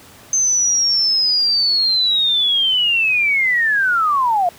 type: linear sweep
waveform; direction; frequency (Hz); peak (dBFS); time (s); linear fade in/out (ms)
sine; down; 6272 to 675; -13; 0.33-4.49; 2
effects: pink hiss -43 dBFS RMS until 4.58 s + high-pass 80 Hz 12 dB/octave

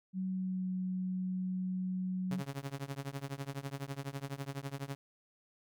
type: tone with pitch glide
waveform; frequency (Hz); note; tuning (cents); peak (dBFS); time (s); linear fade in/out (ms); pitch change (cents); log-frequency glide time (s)
sine; 187.4 to 184.93; F#3 to F#3; +22 to -1; -33; 0.13-2.43; 50; -23; 0.27-0.69
type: tone with tremolo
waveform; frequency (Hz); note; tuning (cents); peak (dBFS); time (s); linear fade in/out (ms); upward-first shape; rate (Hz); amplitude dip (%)
sawtooth; 138.59; C#3; 0; -31; 2.31-4.95; 0; triangle; 12; 100
effects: none

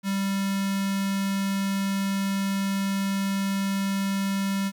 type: tone with notch filter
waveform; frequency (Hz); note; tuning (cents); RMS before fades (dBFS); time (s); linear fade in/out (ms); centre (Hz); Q
square; 196; G3; 0; -26; 0.03-4.72; 50; 480; 0.65
effects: 10-bit

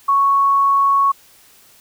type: tone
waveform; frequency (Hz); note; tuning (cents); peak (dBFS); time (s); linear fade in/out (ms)
sine; 1108.7; C#6; 0; -11; 0.08-1.12; 10
effects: white hiss -49 dBFS RMS until 1.8 s

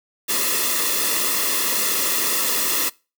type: noise with comb filter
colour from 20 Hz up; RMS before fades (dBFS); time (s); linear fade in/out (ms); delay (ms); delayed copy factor
white; -21; 0.28-2.9; 20; 1.3; -0.7
effects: noise-tail reverb RT60 0.3 s tail -23 dB re dry + high-pass 200 Hz 12 dB/octave

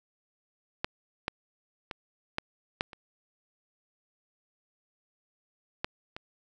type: clicks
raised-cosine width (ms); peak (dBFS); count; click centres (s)
0.3; -12 / -13 / -20 / -13 / -11 / -29 / -13 / -23; 8; 0.845 / 1.281 / 1.912 / 2.384 / 2.809 / 2.932 / 5.845 / 6.165
effects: none

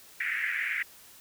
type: band-pass noise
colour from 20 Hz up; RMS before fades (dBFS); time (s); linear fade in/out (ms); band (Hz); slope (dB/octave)
white; -31; 0.2-0.83; 5; 1700 to 2200; 48
effects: white hiss -53 dBFS RMS until 1.2 s

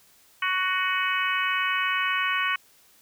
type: harmonic tone with a mistuned harmonic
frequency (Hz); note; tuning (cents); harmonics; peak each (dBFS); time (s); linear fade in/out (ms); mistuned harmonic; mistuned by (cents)
371.9; F#4; +9; 3 / 4 / 5 / 6 / 7 / 8; -28 / -29 / -30 / -31 / -31 / -32; 0.42-2.56; 5; 7; -40
effects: white hiss -58 dBFS RMS until 3.01 s

